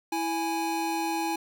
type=tone pair together; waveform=square; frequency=329.6 / 830.5 Hz; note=E4 / G#5; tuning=0 / 0 cents; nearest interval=octave + major third; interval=1600 cents; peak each=-31 / -30 dBFS; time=0.12-1.36 s; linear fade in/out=5 ms; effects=none